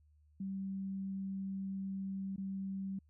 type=tone with dropouts; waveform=sine; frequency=193.5 Hz; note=G3; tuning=22 cents flat; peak=-37 dBFS; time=0.4-2.99 s; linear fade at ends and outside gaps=5 ms; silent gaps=2.362-2.379 s; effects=added 75 Hz sine -64 dBFS peak until 3.09 s